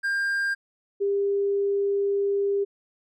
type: tone pair in turn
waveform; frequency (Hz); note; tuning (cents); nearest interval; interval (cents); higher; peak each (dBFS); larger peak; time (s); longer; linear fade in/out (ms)
triangle / sine; 1600 / 400; G6 / G4; +35 / +35; 2 octaves; 2400; first; -21; neither; 0.03-0.55 / 1-2.65; second; 20
effects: none